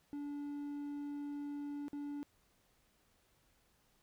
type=tone with dropouts; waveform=triangle; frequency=288.7 Hz; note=D4; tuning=30 cents flat; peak=-38 dBFS; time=0.13-2.23 s; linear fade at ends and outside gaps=0 ms; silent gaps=1.882-1.931 s; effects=pink hiss -73 dBFS RMS until 4.02 s